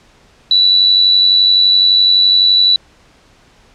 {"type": "tone with amplitude modulation", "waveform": "sine", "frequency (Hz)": 3951, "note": "B7", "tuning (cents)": 0, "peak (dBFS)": -4, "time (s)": [0.51, 2.76], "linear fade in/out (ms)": 2, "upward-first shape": "sine", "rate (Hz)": 91.8, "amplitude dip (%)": 45, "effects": ["pink hiss -48 dBFS RMS until 3.74 s", "low-pass 6000 Hz 12 dB/octave"]}